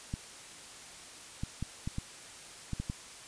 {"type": "clicks", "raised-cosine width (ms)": 5, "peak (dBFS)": -22, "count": 8, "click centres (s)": [0.139, 1.435, 1.626, 1.875, 1.984, 2.733, 2.8, 2.899], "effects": ["white hiss -49 dBFS RMS until 3.27 s", "resampled to 22050 Hz"]}